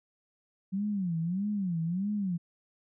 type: tone with vibrato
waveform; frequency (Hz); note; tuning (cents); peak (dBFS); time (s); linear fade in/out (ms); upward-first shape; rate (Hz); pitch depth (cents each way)
sine; 184.8; F#3; -2; -28; 0.72-2.38; 20; sine; 1.6; 220
effects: none